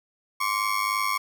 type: ring-modulated tone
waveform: 30% pulse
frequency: 1100 Hz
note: C#6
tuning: 14 cents flat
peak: -18 dBFS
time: 0.4-1.18 s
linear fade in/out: 10 ms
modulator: 51.5 Hz
effects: 9-bit